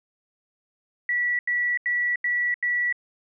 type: tone bursts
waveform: sine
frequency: 1947 Hz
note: B6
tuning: 25 cents flat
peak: -21 dBFS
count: 5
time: 1.09-2.926 s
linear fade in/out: 2 ms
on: 300 ms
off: 84 ms
effects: none